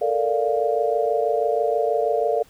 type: chord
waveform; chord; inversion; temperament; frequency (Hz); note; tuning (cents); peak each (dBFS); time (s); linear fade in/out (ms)
sine; Bb major seventh; third; equal; 440 / 466.2 / 587.3 / 698.5; A4 / Bb4 / D5 / F5; 0 / 0 / 0 / 0; -24; 0.01-2.43; 10
effects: pink hiss -54 dBFS RMS until 2.49 s